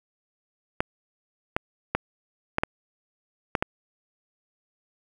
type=clicks; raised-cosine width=0.5 ms; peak=-7 dBFS; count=7; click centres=0.805 / 1.565 / 1.95 / 2.584 / 2.635 / 3.552 / 3.625 s; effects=7-bit